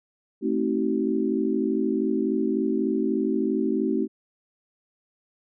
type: chord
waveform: sine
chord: A diminished seventh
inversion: none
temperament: just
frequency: 220 / 264 / 316.8 / 380.2 Hz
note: A3 / C4 / Eb4 / Gb4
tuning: 0 / +16 / +31 / +47 cents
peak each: -27 dBFS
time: 0.41-4.08 s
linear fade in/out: 50 ms
effects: none